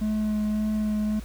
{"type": "tone with vibrato", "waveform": "triangle", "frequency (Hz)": 213.3, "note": "G#3", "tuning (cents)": 46, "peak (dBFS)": -21, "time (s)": [0.01, 1.2], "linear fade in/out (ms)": 10, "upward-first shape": "sine", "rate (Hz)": 1.8, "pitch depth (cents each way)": 12, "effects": ["added 56 Hz sine -36 dBFS peak until 1.24 s", "pink hiss -48 dBFS RMS until 1.24 s"]}